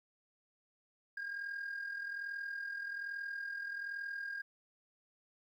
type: tone with amplitude modulation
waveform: sine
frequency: 1618 Hz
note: G#6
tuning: 46 cents flat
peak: -34 dBFS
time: 1.17-4.42 s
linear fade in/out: 5 ms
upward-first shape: sine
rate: 41.2 Hz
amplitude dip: 65%
effects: tanh soft clip ceiling -36 dBFS + 12-bit